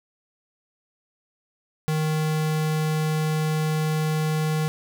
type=tone; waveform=square; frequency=155.56 Hz; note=D#3; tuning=in tune; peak=-22 dBFS; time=1.88-4.68 s; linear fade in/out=0 ms; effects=9-bit